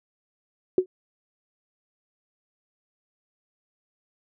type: tone with exponential decay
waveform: sine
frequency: 370 Hz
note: F#4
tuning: in tune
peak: -11 dBFS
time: 0.78-0.86 s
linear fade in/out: 2 ms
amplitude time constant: 17 ms
effects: none